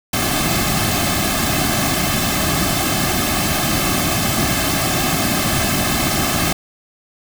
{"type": "noise with comb filter", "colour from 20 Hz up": "pink", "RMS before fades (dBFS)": -18, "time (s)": [0.13, 6.53], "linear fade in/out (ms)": 5, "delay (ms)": 2.1, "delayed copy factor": -0.75, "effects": []}